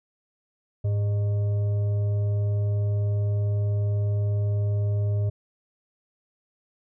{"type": "tone with frequency modulation", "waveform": "sine", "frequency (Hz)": 103.9, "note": "G#2", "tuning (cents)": 1, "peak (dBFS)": -21, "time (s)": [0.84, 5.3], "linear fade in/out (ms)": 10, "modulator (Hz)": 509, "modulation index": 0.25, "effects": []}